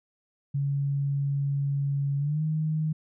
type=tone with pitch glide; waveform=sine; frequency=140.4 to 155.78 Hz; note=C#3 to D#3; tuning=+22 to +2 cents; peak=-24 dBFS; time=0.54-2.93 s; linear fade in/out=10 ms; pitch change=+180 cents; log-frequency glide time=2.18-2.42 s; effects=none